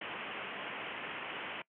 white low-pass noise, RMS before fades -42 dBFS, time 0.01-1.62 s, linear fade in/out 5 ms, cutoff 3100 Hz, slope 96 dB/octave, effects noise-tail reverb RT60 0.1 s tail -23 dB re dry + high-pass 200 Hz 12 dB/octave

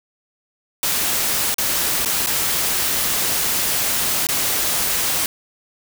white noise with dropouts, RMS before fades -20 dBFS, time 0.83-5.26 s, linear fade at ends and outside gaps 1 ms, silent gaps 1.543-1.583 / 2.049-2.058 / 2.262-2.27 / 4.269-4.288 s, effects none

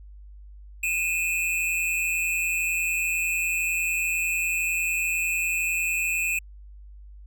square tone pair together, 2466 / 2637 Hz, D#7 / E7, -16 / 0 cents, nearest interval minor second, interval 116 cents, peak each -27 / -27 dBFS, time 0.83-6.39 s, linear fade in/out 5 ms, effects added 50 Hz sine -42 dBFS peak until 7.26 s

